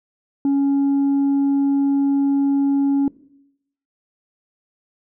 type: tone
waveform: sine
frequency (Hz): 278.4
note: C#4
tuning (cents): +8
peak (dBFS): -12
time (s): 0.45-3.08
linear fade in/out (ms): 2
effects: noise-tail reverb RT60 0.8 s tail -20 dB re dry + tanh soft clip ceiling -14 dBFS